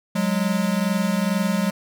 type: tone pair together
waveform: square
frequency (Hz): 183.7 / 205.9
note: F#3 / G#3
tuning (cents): -12 / -15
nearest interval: major second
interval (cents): 197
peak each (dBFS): -23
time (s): 0.15-1.71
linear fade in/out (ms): 10
effects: none